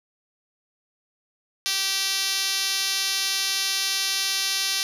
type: tone with band-pass filter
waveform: 5% pulse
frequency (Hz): 388.4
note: G4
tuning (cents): -16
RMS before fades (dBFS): -25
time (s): 1.66-4.83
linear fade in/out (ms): 0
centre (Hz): 6300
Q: 1.4
effects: none